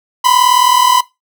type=tone pair together; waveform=45% pulse; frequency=983 / 1022.3 Hz; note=B5 / C6; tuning=-8 / -41 cents; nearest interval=minor second; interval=67 cents; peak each=-11 dBFS; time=0.24-1.01 s; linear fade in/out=10 ms; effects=noise-tail reverb RT60 0.2 s tail -18 dB re dry